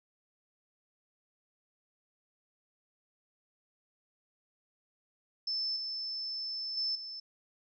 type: tone with level steps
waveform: sine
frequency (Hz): 5274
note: E8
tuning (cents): 0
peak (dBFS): -31 / -35 / -30 / -40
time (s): 5.47-7.2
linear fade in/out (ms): 5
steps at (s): 5.76 / 6.77 / 6.95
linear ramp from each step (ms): 5
effects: none